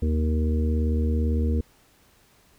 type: harmonic tone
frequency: 77.78 Hz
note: D#2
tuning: in tune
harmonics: 1 / 3 / 4 / 5 / 6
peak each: -21 / -28 / -36 / -38 / -34 dBFS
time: 0.02-1.61 s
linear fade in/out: 5 ms
effects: pink hiss -59 dBFS RMS until 2.58 s